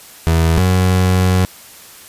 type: tone pair in turn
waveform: 30% pulse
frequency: 82 / 92.22 Hz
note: E2 / F#2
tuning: -9 / -5 cents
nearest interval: major second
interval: 204 cents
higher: second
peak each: -8 dBFS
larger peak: neither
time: 0.27-0.58 / 0.58-1.45 s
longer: second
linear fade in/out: 0 ms
effects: white hiss -39 dBFS RMS until 2.08 s + resampled to 32000 Hz